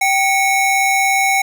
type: tone pair together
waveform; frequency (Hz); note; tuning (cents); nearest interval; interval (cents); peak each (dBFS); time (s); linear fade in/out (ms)
square; 779 / 2200; G5 / C#7; -11 / -14; octave + tritone; 1797; -16; 0.01-1.42; 5
effects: none